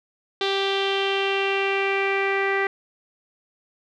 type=tone with low-pass filter sweep; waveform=sawtooth; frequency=392 Hz; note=G4; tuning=in tune; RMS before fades=-23 dBFS; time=0.41-2.67 s; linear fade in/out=2 ms; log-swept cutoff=3700 to 2000 Hz; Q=4.5; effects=none